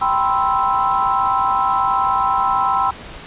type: chord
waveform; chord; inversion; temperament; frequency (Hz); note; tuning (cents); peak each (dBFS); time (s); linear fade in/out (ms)
sine; C major seventh; second; equal; 784 / 987.8 / 1046.5 / 1318.5; G5 / B5 / C6 / E6; 0 / 0 / 0 / 0; -20; 0.01-2.91; 10
effects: pink hiss -35 dBFS RMS until 3.26 s + resampled to 8000 Hz